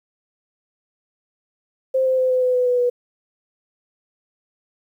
sine tone with pitch steps, 524 / 518.9 / 513.8 / 508.8 / 503.8 / 498.9 / 494 / 489.2 Hz, C5 / C5 / C5 / C5 / B4 / B4 / B4 / B4, +2 / -14 / -32 / -48 / +34 / +17 / 0 / -16 cents, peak -15 dBFS, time 1.94-2.9 s, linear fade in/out 10 ms, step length 120 ms, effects 9-bit

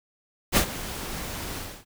pink noise with ADSR envelope, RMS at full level -18 dBFS, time 0.52-1.85 s, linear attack 46 ms, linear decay 87 ms, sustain -16 dB, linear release 270 ms, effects none

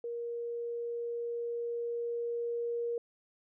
sine tone with level ramp, 471.4 Hz, A#4, 19 cents sharp, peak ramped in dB -35 to -31 dBFS, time 0.04-2.98 s, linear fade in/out 2 ms, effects none

